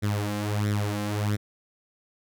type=tone with flanger; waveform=sawtooth; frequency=103.83 Hz; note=G#2; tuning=in tune; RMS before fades=-27 dBFS; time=0.02-1.37 s; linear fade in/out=20 ms; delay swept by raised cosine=0.53 to 3.83 ms; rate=1.5 Hz; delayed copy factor=+0.75; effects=none